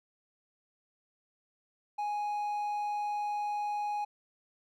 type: tone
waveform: triangle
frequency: 830.6 Hz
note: G#5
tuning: in tune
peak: -29 dBFS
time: 1.98-4.05 s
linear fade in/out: 10 ms
effects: none